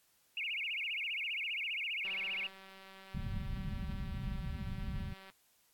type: tone with vibrato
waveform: sine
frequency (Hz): 2489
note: D#7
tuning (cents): 0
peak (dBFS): -35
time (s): 0.37-2.47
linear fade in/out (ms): 2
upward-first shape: sine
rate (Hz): 15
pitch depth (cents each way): 260
type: click train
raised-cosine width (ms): 0.3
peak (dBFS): -38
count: 625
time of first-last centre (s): 2.05-5.3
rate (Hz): 192
type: low-pass noise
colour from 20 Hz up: pink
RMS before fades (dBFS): -39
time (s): 3.14-5.14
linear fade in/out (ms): 10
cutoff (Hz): 220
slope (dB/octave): 48
effects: white hiss -71 dBFS RMS until 5.73 s + AAC 64 kbps